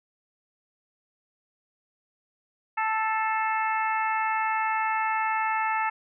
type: harmonic tone with a mistuned harmonic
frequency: 440 Hz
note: A4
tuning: in tune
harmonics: 2 / 3 / 4 / 5 / 6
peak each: -26 / -30 / -32 / -34 / -36 dBFS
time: 2.77-5.9 s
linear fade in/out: 10 ms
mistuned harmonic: 5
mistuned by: -31 cents
effects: none